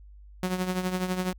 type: tone with tremolo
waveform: sawtooth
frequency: 183.5 Hz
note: F#3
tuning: 14 cents flat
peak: -20 dBFS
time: 0.43-1.33 s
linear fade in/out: 0 ms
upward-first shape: triangle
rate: 12 Hz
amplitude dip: 70%
effects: added 50 Hz sine -46 dBFS peak until 1.38 s